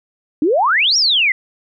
sine exponential two-way sweep, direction up then down, 279.7 to 5770 to 1977 Hz, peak -11 dBFS, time 0.42-1.32 s, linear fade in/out 2 ms, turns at 0.97 s, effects none

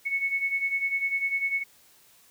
sine beating tone pair, 2200 / 2210 Hz, C#7 / C#7, -14 / -6 cents, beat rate 10 Hz, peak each -31 / -26 dBFS, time 0.05-1.64 s, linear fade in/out 20 ms, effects white hiss -58 dBFS RMS until 2.3 s

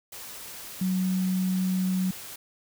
sine tone in noise, 185.9 Hz, F#3, 8 cents sharp, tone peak -23 dBFS, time 0.81-2.11 s, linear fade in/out 5 ms, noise white, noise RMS -41 dBFS, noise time 0.12-2.36 s, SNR +15 dB, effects none

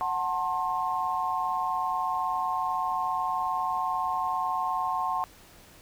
sine chord, F# diminished, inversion none, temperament just, 740 / 888 / 1065.6 Hz, F#5 / A5 / C6, 0 / +16 / +31 cents, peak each -31 / -31 / -29 dBFS, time 0.01-5.24 s, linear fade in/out 0 ms, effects pink hiss -53 dBFS RMS until 5.81 s

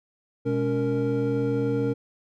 triangle tone cluster, 123.5 / 207.4 / 280.5 / 464.1 Hz, B2 / G#3 / C#4 / A#4, 0 / -2 / +21 / -8 cents, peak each -26 / -32 / -25 / -24 dBFS, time 0.45-1.94 s, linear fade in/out 20 ms, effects none

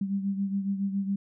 sine beating tone pair, 196 / 203.2 Hz, G3 / G#3, 0 / -38 cents, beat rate 7.2 Hz, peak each -27 / -34 dBFS, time 0.01-1.16 s, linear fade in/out 5 ms, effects none

